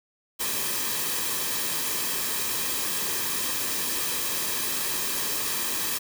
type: noise with comb filter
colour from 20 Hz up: white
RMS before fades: -28 dBFS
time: 0.39-5.99 s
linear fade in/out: 20 ms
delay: 1.4 ms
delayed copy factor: -0.55
effects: none